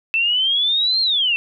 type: exponential two-way sweep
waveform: sine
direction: up then down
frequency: 2643 to 4252 to 2643 Hz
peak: -15 dBFS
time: 0.14-1.36 s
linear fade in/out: 0 ms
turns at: 1.01 s
effects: none